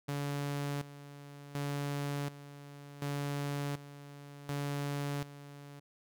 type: tone with tremolo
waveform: sawtooth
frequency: 142.9 Hz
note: D3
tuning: 47 cents flat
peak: -30 dBFS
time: 0.08-5.8 s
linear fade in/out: 10 ms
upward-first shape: square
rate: 0.68 Hz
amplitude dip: 80%
effects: none